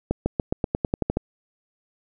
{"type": "accelerating click train", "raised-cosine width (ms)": 2, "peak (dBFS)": -8, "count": 11, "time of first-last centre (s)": [0.11, 1.171], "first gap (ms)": 150, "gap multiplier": 0.92, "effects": []}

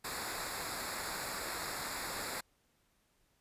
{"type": "noise with comb filter", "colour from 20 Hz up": "pink", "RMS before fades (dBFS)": -40, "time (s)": [0.04, 2.41], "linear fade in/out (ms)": 10, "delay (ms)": 0.33, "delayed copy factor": -0.8, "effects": ["pink hiss -74 dBFS RMS until 3.4 s", "resampled to 32000 Hz"]}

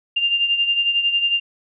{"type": "beating tone pair", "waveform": "sine", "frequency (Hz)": [2794, 2805], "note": ["F7", "F7"], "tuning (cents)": [0, 7], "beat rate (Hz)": 11, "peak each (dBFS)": [-17, -24], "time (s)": [0.16, 1.4], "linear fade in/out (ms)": 10, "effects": []}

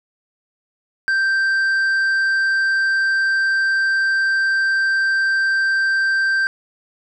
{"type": "tone with tanh clipping", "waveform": "sine", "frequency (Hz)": 1568, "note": "G6", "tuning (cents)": 0, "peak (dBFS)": -16, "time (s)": [1.08, 6.47], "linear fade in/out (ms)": 0, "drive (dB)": 5, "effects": []}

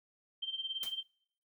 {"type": "tone with tremolo", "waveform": "sine", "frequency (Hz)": 3138, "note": "G7", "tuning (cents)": 1, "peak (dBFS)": -33, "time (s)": [0.42, 1.03], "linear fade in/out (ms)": 10, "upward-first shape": "sine", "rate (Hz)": 18, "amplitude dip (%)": 80}
{"type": "noise with exponential decay", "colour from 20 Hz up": "white", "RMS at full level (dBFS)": -40, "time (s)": [0.83, 0.98], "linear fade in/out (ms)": 1, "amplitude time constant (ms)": 31}
{"effects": ["noise-tail reverb RT60 0.7 s tail -25 dB re dry"]}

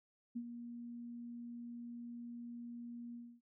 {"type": "tone with ADSR envelope", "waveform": "sine", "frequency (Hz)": 237.6, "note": "A#3", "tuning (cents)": 33, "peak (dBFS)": -37, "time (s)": [0.35, 3.41], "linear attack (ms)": 16, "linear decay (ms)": 63, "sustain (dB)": -8, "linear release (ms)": 270, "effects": []}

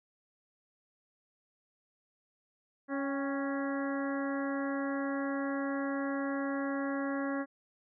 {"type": "harmonic tone with a mistuned harmonic", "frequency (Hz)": 277.2, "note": "C#4", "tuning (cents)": 0, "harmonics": [1, 2, 3, 4, 5, 6, 7], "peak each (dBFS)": [-33, -38, -45, -43, -45, -43, -47], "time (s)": [2.88, 7.46], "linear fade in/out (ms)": 50, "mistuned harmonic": 3, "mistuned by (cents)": -51, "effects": []}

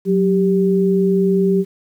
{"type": "tone pair together", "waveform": "sine", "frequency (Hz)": [185, 392], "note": ["F#3", "G4"], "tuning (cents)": [0, 0], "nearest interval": "octave + minor second", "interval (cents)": 1300, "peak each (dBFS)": -15, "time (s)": [0.05, 1.65], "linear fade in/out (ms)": 50, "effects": ["8-bit"]}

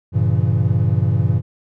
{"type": "chord", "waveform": "triangle", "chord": "G diminished seventh", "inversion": "none", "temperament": "equal with one note detuned", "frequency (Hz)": [98, 116.54, 138.59, 167.4], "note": ["G2", "Bb2", "Db3", "Fb3"], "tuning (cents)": [0, 0, 0, 27], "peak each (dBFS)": [-16, -16, -19, -21], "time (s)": [0.12, 1.42], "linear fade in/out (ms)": 50, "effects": []}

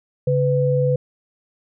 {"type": "tone pair together", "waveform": "sine", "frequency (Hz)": [139.58, 500], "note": ["C#3", "B4"], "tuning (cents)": [12, 21], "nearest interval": "octave + minor seventh", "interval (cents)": 2209, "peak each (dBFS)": -18, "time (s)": [0.27, 0.96], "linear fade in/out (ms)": 5, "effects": []}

